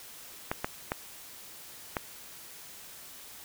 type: clicks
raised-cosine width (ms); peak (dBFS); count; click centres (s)
0.5; -14; 4; 0.515 / 0.645 / 0.919 / 1.968
effects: white hiss -48 dBFS RMS until 3.44 s